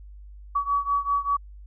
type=beating tone pair; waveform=sine; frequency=1134 / 1139.1 Hz; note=C#6 / C#6; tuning=+39 / +47 cents; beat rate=5.1 Hz; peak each=-24 / -26 dBFS; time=0.55-1.37 s; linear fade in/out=10 ms; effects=added 50 Hz sine -41 dBFS peak until 1.66 s